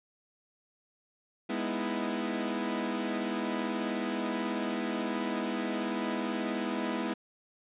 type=chord; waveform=sawtooth; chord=E major seventh; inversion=first; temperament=equal with one note detuned; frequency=206.5 / 246.9 / 311.1 / 329.6 Hz; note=G#3 / B3 / D#4 / E4; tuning=-10 / 0 / 0 / 0 cents; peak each=-32 / -31 / -36 / -32 dBFS; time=1.49-7.14 s; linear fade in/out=10 ms; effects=resampled to 8000 Hz